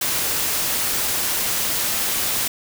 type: noise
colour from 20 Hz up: white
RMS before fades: -22 dBFS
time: 0.01-2.48 s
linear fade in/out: 5 ms
effects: none